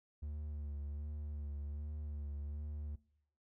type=tone with vibrato; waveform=triangle; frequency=73.42 Hz; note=D2; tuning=in tune; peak=-38 dBFS; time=0.22-2.96 s; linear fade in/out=10 ms; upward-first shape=sine; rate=1.3 Hz; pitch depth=35 cents each way; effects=noise-tail reverb RT60 0.7 s tail -21 dB re dry